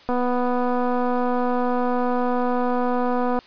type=click train; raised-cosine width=1 ms; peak=-11 dBFS; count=816; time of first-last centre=0.09-3.39 s; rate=247 Hz; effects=white hiss -48 dBFS RMS until 3.46 s + resampled to 11025 Hz